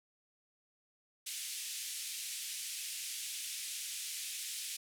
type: band-pass noise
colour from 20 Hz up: white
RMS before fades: -42 dBFS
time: 1.26-4.77 s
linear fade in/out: 10 ms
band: 2300 to 11000 Hz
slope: 24 dB/octave
effects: none